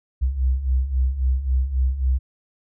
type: beating tone pair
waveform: sine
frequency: 62.2 / 65.9 Hz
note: B1 / C2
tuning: +13 / +13 cents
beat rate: 3.7 Hz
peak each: -24 / -19 dBFS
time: 0.21-2.19 s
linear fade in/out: 20 ms
effects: none